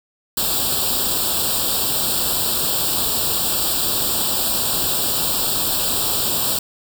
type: noise with comb filter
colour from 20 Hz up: white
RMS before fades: -20 dBFS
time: 0.37-6.59 s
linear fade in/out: 5 ms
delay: 0.24 ms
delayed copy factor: +1
effects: none